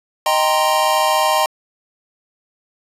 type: chord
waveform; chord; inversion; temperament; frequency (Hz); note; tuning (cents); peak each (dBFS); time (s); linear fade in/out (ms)
square; C minor seventh; first; equal; 622.3 / 784 / 932.3 / 1046.5; Eb5 / G5 / Bb5 / C6; 0 / 0 / 0 / 0; -20; 0.26-1.46; 2
effects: resampled to 32000 Hz + 8-bit